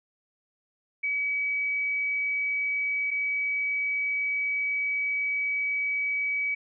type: tone pair in turn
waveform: sine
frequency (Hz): 2277 / 2277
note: C#7 / C#7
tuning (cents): +46 / +46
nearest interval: unison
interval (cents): 0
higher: neither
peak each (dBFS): -25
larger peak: neither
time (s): 1.03-3.11 / 3.11-6.55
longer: second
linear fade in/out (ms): 10
effects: none